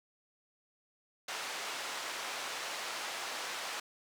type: band-pass noise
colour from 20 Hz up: pink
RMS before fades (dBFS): -40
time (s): 1.28-3.8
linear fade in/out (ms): 5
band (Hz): 740 to 6800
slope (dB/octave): 12
effects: none